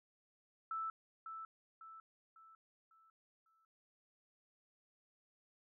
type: tone with echo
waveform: sine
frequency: 1319 Hz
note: E6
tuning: 1 cent sharp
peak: -38 dBFS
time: 0.71-0.9 s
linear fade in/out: 2 ms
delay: 550 ms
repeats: 5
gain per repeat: -7 dB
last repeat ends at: 3.65 s
effects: none